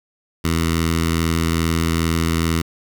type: tone with notch filter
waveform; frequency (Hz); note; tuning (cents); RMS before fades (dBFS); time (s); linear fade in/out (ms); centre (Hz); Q
10% pulse; 82.41; E2; 0; -19; 0.44-2.62; 10; 580; 0.76
effects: 7-bit